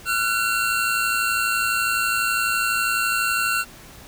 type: tone cluster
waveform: square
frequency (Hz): 1366 / 1478 / 2733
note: F6 / F#6 / F7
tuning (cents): -39 / -2 / -38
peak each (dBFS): -25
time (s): 0.05-3.65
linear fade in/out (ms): 50
effects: pink hiss -44 dBFS RMS until 4.07 s